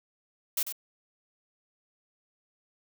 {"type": "noise with echo", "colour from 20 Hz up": "blue", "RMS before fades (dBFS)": -28, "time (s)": [0.57, 0.63], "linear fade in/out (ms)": 5, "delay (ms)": 95, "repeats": 1, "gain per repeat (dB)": -8, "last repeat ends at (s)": 0.725, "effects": []}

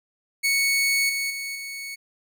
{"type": "tone with level steps", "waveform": "sawtooth", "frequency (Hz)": 2217, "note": "C#7", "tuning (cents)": 0, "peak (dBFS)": [-16, -21, -26, -29], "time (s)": [0.43, 1.96], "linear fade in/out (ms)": 20, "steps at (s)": [1.09, 1.3, 1.55], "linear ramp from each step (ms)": 5, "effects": []}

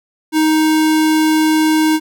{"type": "tone", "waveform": "square", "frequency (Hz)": 312.7, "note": "D#4", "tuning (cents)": 9, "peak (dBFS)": -11, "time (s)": [0.32, 2], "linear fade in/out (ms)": 50, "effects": []}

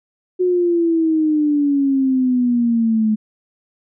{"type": "exponential sweep", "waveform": "sine", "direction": "down", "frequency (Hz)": [367, 213.6], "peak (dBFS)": -13, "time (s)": [0.39, 3.16], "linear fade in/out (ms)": 20, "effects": []}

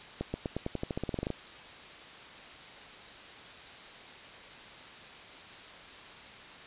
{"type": "accelerating click train", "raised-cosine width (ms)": 2, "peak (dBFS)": -19, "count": 16, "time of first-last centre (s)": [0.21, 1.303], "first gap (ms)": 130, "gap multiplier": 0.91, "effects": ["white hiss -48 dBFS RMS until 6.66 s", "resampled to 8000 Hz"]}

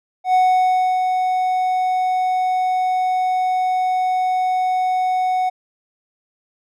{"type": "tone with ADSR envelope", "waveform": "triangle", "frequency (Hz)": 740, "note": "F#5", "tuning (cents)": 0, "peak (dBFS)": -9, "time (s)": [0.24, 5.5], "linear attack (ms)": 100, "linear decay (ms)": 650, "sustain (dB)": -5, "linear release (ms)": 16, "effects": []}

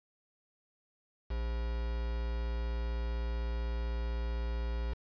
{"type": "tone with quantisation", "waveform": "triangle", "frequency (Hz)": 57.9, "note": "A#1", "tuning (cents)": -11, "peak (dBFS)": -30, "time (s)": [1.3, 4.94], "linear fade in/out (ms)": 10, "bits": 7, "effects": ["resampled to 11025 Hz"]}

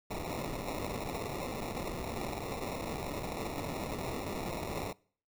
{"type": "noise with sample-and-hold", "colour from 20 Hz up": "violet", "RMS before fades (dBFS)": -38, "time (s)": [0.1, 4.93], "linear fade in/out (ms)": 10, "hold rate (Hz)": 1575, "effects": ["noise-tail reverb RT60 0.5 s tail -24 dB re dry"]}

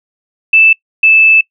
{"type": "tone pair in turn", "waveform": "sine", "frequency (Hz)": [2639, 2628], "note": ["E7", "E7"], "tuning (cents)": [1, -6], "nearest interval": "unison", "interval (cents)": 7, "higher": "first", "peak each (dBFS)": -3, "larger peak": "neither", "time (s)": [[0.53, 0.73], [1.03, 1.41]], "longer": "second", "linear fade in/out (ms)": 5, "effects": ["noise-tail reverb RT60 0.1 s tail -23 dB re dry"]}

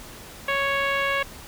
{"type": "tone with low-pass filter", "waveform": "10% pulse", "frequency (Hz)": 554.4, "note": "C#5", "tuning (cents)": 0, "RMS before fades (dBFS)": -24, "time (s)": [0.48, 1.23], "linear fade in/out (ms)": 5, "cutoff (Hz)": 2500, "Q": 1.2, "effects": ["pink hiss -42 dBFS RMS until 1.47 s"]}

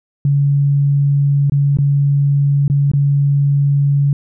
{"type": "tone with dropouts", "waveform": "sine", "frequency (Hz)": 141.5, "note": "C#3", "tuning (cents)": 36, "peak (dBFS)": -10, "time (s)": [0.25, 4.13], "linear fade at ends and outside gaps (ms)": 2, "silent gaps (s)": [[1.498, 1.52], [1.771, 1.786], [2.68, 2.699], [2.916, 2.935]], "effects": []}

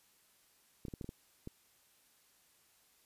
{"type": "clicks", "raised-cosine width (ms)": 3, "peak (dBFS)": -30, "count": 7, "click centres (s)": [0.852, 0.883, 0.938, 1.012, 1.044, 1.091, 1.474], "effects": ["white hiss -69 dBFS RMS until 3.05 s", "resampled to 32000 Hz"]}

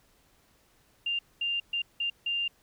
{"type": "tone bursts at uneven times", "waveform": "sine", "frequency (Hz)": 2794, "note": "F7", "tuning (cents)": 0, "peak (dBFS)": -27, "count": 5, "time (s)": [[1.06, 1.19], [1.41, 1.6], [1.73, 1.82], [2, 2.1], [2.26, 2.48]], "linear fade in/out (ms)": 5, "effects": ["pink hiss -65 dBFS RMS until 2.62 s"]}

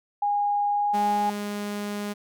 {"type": "tone with pitch glide", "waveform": "sine", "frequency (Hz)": [819, 826.6], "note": ["G#5", "G#5"], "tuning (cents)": [-24, -8], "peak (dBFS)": -21, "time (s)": [0.22, 1.3], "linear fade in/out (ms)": 5, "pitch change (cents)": 16, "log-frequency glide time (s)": [0.68, 1.03]}
{"type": "tone", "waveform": "sawtooth", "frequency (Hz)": 205.8, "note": "G#3", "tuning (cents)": -16, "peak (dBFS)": -25, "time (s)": [0.93, 2.14], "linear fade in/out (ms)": 20}
{"effects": []}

